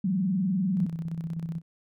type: tone with vibrato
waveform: sine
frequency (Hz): 187.7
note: F#3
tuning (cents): +25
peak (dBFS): -23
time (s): 0.04-0.86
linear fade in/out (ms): 5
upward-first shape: triangle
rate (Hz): 20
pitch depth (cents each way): 220
type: tone with tremolo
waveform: sine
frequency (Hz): 164.81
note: E3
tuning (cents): 0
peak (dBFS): -28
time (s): 0.74-1.62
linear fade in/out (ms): 50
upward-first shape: square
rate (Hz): 16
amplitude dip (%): 55
effects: none